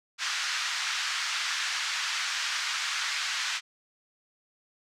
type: band-pass noise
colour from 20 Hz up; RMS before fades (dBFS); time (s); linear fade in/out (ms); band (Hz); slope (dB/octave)
pink; -31; 0.18-3.61; 50; 1300 to 6400; 24
effects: none